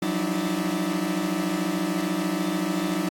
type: tone cluster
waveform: 40% pulse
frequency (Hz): 174.2 / 188 / 297.7 / 324.5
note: F3 / F#3 / D4 / E4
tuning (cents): -4 / +28 / +24 / -27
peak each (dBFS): -32 / -28 / -28 / -28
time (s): 0.02-3.09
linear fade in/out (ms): 5
effects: AAC 64 kbps

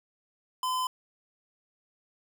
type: tone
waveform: square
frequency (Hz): 1020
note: C6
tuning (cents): -44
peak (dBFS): -28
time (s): 0.63-0.87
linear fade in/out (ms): 2
effects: none

